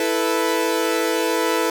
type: chord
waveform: sawtooth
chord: E suspended fourth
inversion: none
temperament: equal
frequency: 329.6 / 440 / 493.9 Hz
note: E4 / A4 / B4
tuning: 0 / 0 / 0 cents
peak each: -19 dBFS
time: 0-1.7 s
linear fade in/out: 2 ms
effects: none